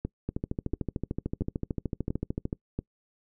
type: two click trains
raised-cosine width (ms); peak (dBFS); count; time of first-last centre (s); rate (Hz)
3; -17 / -17; 31 / 5; 0.29-2.529 / 0.05-2.79; 13.4 / 1.46
effects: noise-tail reverb RT60 0.1 s tail -24 dB re dry